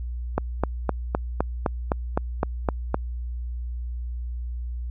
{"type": "click train", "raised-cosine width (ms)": 1, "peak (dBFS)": -7, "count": 11, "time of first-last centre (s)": [0.38, 2.944], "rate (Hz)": 3.9, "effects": ["added 60 Hz sine -28 dBFS peak until 4.9 s"]}